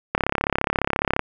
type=click train; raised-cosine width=0.5 ms; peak=-4 dBFS; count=37; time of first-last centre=0.15-1.193 s; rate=34.5 Hz; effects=none